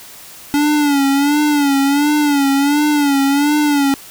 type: tone with vibrato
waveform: square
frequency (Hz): 286.5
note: D4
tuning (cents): -43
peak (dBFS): -12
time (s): 0.54-3.94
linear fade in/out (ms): 0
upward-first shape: sine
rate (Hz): 1.4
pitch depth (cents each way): 75
effects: white hiss -37 dBFS RMS until 4.1 s